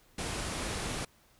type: low-pass noise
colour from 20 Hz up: pink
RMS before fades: -36 dBFS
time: 0.18-1.05 s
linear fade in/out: 5 ms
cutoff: 11000 Hz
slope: 96 dB/octave
effects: pink hiss -64 dBFS RMS until 1.39 s